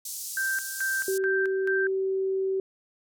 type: band-pass noise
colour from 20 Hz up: pink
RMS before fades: -36 dBFS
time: 0.05-1.18 s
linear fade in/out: 5 ms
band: 5600 to 15000 Hz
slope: 24 dB/octave
type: tone with tremolo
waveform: sine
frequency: 1568 Hz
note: G6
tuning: in tune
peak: -25 dBFS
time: 0.37-1.87 s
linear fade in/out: 2 ms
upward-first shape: square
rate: 2.3 Hz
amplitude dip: 75%
type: tone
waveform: sine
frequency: 383.3 Hz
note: G4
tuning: 39 cents flat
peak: -24 dBFS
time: 1.08-2.6 s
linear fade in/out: 2 ms
effects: none